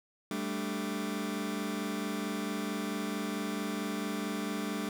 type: chord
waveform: sawtooth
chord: G suspended second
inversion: none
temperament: just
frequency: 196 / 220.5 / 294 Hz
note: G3 / A3 / D4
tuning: 0 / +4 / +2 cents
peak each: -33 dBFS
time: 0.31-4.89 s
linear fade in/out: 2 ms
effects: none